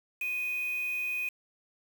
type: tone with quantisation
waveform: sine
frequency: 2489 Hz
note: D#7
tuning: in tune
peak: -30 dBFS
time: 0.21-1.29 s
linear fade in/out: 5 ms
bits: 7
effects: none